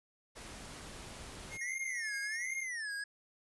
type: noise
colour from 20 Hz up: pink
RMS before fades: -48 dBFS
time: 0.35-1.58 s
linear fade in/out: 20 ms
type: tone with tremolo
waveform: square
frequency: 2141 Hz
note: C7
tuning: 39 cents sharp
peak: -40 dBFS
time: 1.5-2.66 s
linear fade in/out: 50 ms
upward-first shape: square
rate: 11 Hz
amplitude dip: 30%
type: tone with vibrato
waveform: square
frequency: 1864.7 Hz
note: A#6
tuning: in tune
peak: -38 dBFS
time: 1.61-3.04 s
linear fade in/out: 5 ms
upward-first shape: sine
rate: 1.3 Hz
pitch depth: 230 cents each way
effects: resampled to 24000 Hz